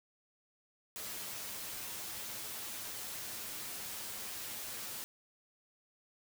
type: noise with comb filter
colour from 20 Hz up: white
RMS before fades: -43 dBFS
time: 0.96-5.04 s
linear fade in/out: 0 ms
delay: 9.4 ms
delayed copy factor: +0.5
effects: none